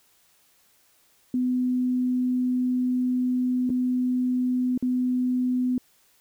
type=tone with dropouts; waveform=sine; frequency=251.3 Hz; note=B3; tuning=30 cents sharp; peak=-21 dBFS; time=1.34-5.78 s; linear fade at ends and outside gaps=2 ms; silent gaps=3.694-3.701 / 4.777-4.825 s; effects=white hiss -62 dBFS RMS until 6.2 s